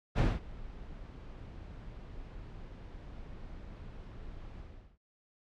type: noise with ADSR envelope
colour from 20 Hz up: brown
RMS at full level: -22 dBFS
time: 0.15-4.98 s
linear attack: 37 ms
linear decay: 210 ms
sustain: -24 dB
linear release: 400 ms
effects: low-pass 4000 Hz 12 dB/octave